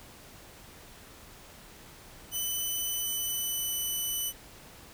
5% pulse tone with pitch glide, 3004 to 2987 Hz, F#7 to F#7, +26 to +16 cents, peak -22 dBFS, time 2.31-4.33 s, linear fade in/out 50 ms, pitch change -10 cents, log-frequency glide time 2.9-3.81 s, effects pink hiss -51 dBFS RMS until 4.93 s

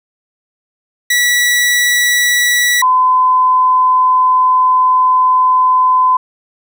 sawtooth / sine tone pair in turn, 1947 / 1017.8 Hz, B6 / C6, -25 / -48 cents, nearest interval major seventh, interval 1123 cents, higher first, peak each -6 / -7 dBFS, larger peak first, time 1.1-2.82 / 2.82-6.17 s, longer second, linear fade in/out 5 ms, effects none

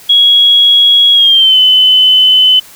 sine tone with pitch glide, 3322 to 3029 Hz, G#7 to F#7, 0 to +40 cents, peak -3 dBFS, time 0.09-2.6 s, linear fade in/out 10 ms, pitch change -160 cents, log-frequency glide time 1.13-1.58 s, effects white hiss -36 dBFS RMS until 2.75 s

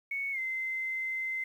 sine tone with pitch glide, 2217 to 2069 Hz, C#7 to C7, 0 to -20 cents, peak -31 dBFS, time 0.11-1.44 s, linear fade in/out 5 ms, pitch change -120 cents, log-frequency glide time 0.32-0.39 s, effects 10-bit

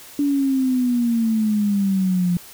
sine exponential sweep, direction down, 289.4 to 174.1 Hz, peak -16 dBFS, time 0.19-2.37 s, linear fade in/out 2 ms, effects white hiss -42 dBFS RMS until 2.53 s

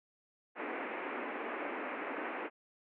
pink band-pass noise, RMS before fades -40 dBFS, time 0.55-2.5 s, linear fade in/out 50 ms, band 250 to 2500 Hz, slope 48 dB/octave, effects none

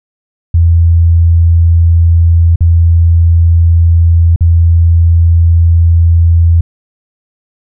sine tone with dropouts, 83.9 Hz, E2, 31 cents sharp, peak -3 dBFS, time 0.54-6.61 s, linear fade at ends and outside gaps 5 ms, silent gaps 2.559-2.606 / 4.361-4.407 s, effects none

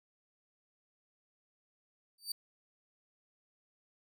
sawtooth tone with exponential growth, 4617 Hz, D8, 30 cents flat, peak -29 dBFS, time 2.18-2.32 s, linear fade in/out 5 ms, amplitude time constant 30 ms, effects none

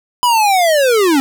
square linear sweep, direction down, 1000 to 261.6 Hz, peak -10 dBFS, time 0.23-1.2 s, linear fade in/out 0 ms, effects none

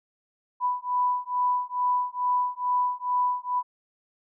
sine beating tone pair, 990 / 992.3 Hz, B5 / B5, +4 / +8 cents, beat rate 2.3 Hz, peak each -26 dBFS, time 0.6-3.63 s, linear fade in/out 50 ms, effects none

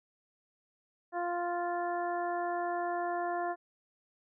harmonic tone, 349.2 Hz, F4, in tune, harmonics 1 / 2 / 3 / 4 / 5, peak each -37 / -33 / -40 / -44 / -44 dBFS, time 1.12-3.56 s, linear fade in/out 50 ms, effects none

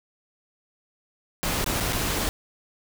pink noise with dropouts, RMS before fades -26 dBFS, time 1.43-2.29 s, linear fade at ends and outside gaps 0 ms, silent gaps 1.643-1.662 / 1.801-1.806 / 1.924-1.93 s, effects none

